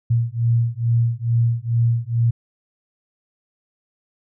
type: beating tone pair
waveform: sine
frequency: 115.9 / 118.2 Hz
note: A#2 / A#2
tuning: -10 / +24 cents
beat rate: 2.3 Hz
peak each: -19 dBFS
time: 0.1-2.31 s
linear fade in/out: 10 ms
effects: none